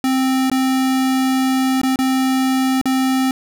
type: tone with dropouts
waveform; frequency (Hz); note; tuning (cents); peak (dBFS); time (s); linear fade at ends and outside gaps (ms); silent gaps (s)
square; 262.1; C4; +3; -15; 0.04-3.31; 1; 0.499-0.515 / 1.815-1.833 / 1.959-1.989 / 2.814-2.856
effects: 9-bit